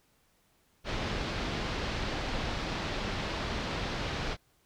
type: low-pass noise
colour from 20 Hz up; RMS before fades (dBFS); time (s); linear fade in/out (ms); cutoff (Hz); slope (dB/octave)
pink; -34; 0.84-4.37; 50; 4800; 24
effects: pink hiss -69 dBFS RMS until 4.65 s